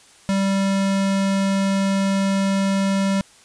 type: tone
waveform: square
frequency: 195.2 Hz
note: G3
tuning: 7 cents flat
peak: -18 dBFS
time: 0.29-3.21 s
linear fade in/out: 0 ms
effects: white hiss -50 dBFS RMS until 3.44 s + resampled to 22050 Hz